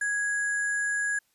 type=tone with sample-and-hold; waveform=sine; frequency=1661.2 Hz; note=G#6; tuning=in tune; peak=-25 dBFS; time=0.01-1.19 s; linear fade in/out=5 ms; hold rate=8820 Hz; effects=white hiss -70 dBFS RMS until 1.34 s + resampled to 32000 Hz